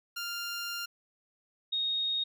15% pulse / sine tone pair in turn, 1396.9 / 3729 Hz, F6 / A#7, 0 / 0 cents, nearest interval octave + perfect fourth, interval 1700 cents, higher second, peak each -28 dBFS, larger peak neither, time 0.16-0.86 / 1.72-2.24 s, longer first, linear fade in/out 10 ms, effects none

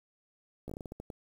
slowing click train, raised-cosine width 2 ms, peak -28 dBFS, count 10, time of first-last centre 0.68-1.102 s, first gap 15 ms, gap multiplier 1.27, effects 9-bit

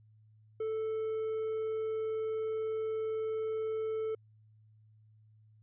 triangle tone, 439.5 Hz, A4, 2 cents flat, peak -30 dBFS, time 0.6-4.15 s, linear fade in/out 5 ms, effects added 108 Hz sine -59 dBFS peak until 5.62 s + resampled to 8000 Hz

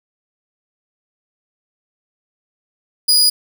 sawtooth tone, 4913 Hz, D#8, 23 cents flat, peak -7 dBFS, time 3.08-3.3 s, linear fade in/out 10 ms, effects none

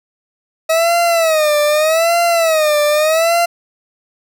40% pulse tone with vibrato, 638 Hz, D#5, 43 cents sharp, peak -10 dBFS, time 0.69-3.46 s, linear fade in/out 10 ms, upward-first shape sine, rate 0.82 Hz, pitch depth 130 cents each way, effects none

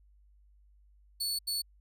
sawtooth tone bursts at uneven times, 4435 Hz, C#8, in tune, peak -28 dBFS, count 2, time 1.2-1.39 / 1.47-1.62 s, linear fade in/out 10 ms, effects added 50 Hz sine -59 dBFS peak until 1.8 s

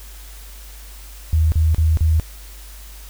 sine tone bursts, 79.4 Hz, D#2, 36 cents sharp, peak -12 dBFS, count 4, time 1.33-2.198 s, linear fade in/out 0 ms, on 190 ms, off 36 ms, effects added 50 Hz sine -36 dBFS peak until 3.09 s + white hiss -43 dBFS RMS until 3.09 s

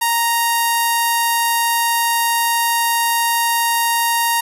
sawtooth tone with low-pass filter, 932.3 Hz, A#5, in tune, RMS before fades -17 dBFS, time 0.01-4.41 s, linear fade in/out 10 ms, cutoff 12000 Hz, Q 3.9, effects 8-bit

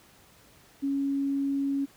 sine tone, 277.2 Hz, C#4, in tune, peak -25 dBFS, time 0.82-1.86 s, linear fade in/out 20 ms, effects pink hiss -57 dBFS RMS until 1.96 s + high-pass 60 Hz 12 dB/octave

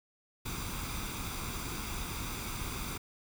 pink noise with comb filter, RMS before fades -38 dBFS, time 0.45-2.98 s, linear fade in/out 10 ms, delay 0.83 ms, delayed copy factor +0.6, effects none

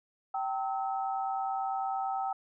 sine tone cluster, 776 / 905 / 1291 Hz, G5 / A5 / E6, -18 / +48 / -37 cents, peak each -31 / -39 / -38 dBFS, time 0.34-2.33 s, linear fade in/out 5 ms, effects none

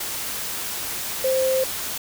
sine tone in noise, 523.3 Hz, C5, in tune, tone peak -18 dBFS, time 1.24-1.64 s, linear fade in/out 5 ms, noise white, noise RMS -29 dBFS, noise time 0-1.98 s, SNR +8 dB, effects none

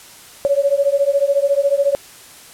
sine beating tone pair, 554.4 / 568.4 Hz, C#5 / C#5, 0 / +43 cents, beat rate 14 Hz, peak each -16 / -16 dBFS, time 0.45-1.95 s, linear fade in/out 0 ms, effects white hiss -41 dBFS RMS until 2.53 s + low-pass 12000 Hz 12 dB/octave

